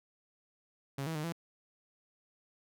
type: tone with pitch steps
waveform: sawtooth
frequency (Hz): 137.8 / 162 / 152.2 / 167.8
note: C#3 / E3 / D#3 / E3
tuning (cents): -10 / -30 / -38 / +31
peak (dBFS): -31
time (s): 0.98-1.324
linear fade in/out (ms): 5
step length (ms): 86
effects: none